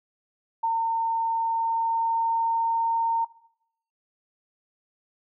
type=tone with pitch glide; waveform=sine; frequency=910 to 915.8 Hz; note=A#5 to A#5; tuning=-42 to -31 cents; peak=-21 dBFS; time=0.63-3.25 s; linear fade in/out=10 ms; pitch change=+11 cents; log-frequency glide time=1.32-2.92 s; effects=noise-tail reverb RT60 0.7 s tail -18 dB re dry